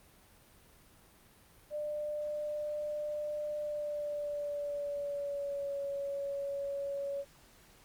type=tone with pitch glide; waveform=sine; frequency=597 to 560.2 Hz; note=D5 to C#5; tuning=+28 to +18 cents; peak=-34 dBFS; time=1.7-7.25 s; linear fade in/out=50 ms; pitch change=-110 cents; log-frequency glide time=3.56-5.81 s; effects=pink hiss -61 dBFS RMS until 7.84 s + Opus 32 kbps